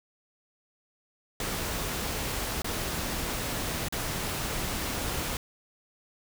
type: noise with dropouts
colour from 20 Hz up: pink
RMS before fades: -32 dBFS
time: 1.4-5.37 s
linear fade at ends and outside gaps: 2 ms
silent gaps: 2.62-2.644 / 3.885-3.924 s
effects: none